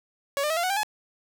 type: tone with pitch steps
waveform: sawtooth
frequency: 560 / 600.2 / 643.3 / 689.4 / 738.9 / 792 / 848.8 Hz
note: C#5 / D5 / E5 / F5 / F#5 / G5 / G#5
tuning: +18 / +38 / -42 / -23 / -3 / +18 / +38 cents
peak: -20 dBFS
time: 0.37-0.832 s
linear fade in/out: 0 ms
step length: 66 ms
effects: none